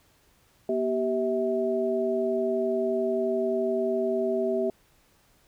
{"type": "tone cluster", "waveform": "sine", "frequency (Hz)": [240.2, 387.8, 648], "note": ["B3", "G4", "E5"], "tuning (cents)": [-48, -19, -30], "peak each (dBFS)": [-31, -26, -28], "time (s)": [0.69, 4.7], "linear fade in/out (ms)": 2, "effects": ["pink hiss -63 dBFS RMS until 5.47 s"]}